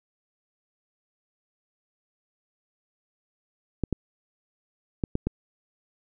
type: clicks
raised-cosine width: 3 ms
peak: -12 dBFS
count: 5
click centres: 3.837 / 3.927 / 5.038 / 5.154 / 5.27 s
effects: none